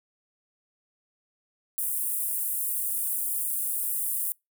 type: high-pass noise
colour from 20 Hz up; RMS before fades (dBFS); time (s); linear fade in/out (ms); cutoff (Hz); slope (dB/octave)
pink; -29; 1.78-4.32; 0; 9100; 48
effects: noise-tail reverb RT60 0.2 s tail -26 dB re dry